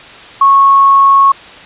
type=tone with tanh clipping; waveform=triangle; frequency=1100 Hz; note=C#6; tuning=14 cents flat; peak=-3 dBFS; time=0.41-1.32 s; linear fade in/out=5 ms; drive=3 dB; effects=white hiss -33 dBFS RMS until 1.65 s + resampled to 8000 Hz